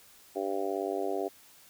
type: harmonic tone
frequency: 98 Hz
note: G2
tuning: in tune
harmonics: 3 / 4 / 5 / 6 / 7 / 8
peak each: -38 / -33 / -38 / -39 / -36 / -42 dBFS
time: 0.35-1.29 s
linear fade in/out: 20 ms
effects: white hiss -57 dBFS RMS until 1.69 s